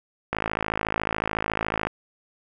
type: click train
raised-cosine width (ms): 0.5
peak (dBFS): -9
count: 84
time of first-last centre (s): 0.33-1.87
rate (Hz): 53.9
effects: none